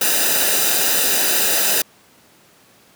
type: noise with comb filter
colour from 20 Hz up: white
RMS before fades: -17 dBFS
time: 0.01-1.82 s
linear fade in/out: 5 ms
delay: 0.91 ms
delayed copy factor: -0.65
effects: pink hiss -51 dBFS RMS until 2.95 s + high-pass 150 Hz 12 dB/octave